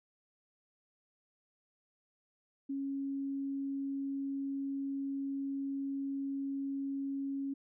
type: tone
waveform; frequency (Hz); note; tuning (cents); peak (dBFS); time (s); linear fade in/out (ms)
sine; 275.2; C#4; -12; -34; 2.69-7.54; 10
effects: none